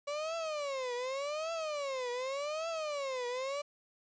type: tone with vibrato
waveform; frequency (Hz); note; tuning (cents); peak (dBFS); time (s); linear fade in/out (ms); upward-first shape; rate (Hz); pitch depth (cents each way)
35% pulse; 568; C#5; +42; -33; 0.07-3.62; 10; triangle; 0.86; 290
effects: resampled to 16000 Hz + 10-bit